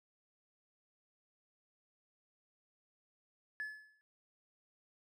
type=tone with exponential decay; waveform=triangle; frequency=1718 Hz; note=A6; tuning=42 cents flat; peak=-33 dBFS; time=3.6-4.01 s; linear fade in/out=0 ms; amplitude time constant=89 ms; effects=tanh soft clip ceiling -34 dBFS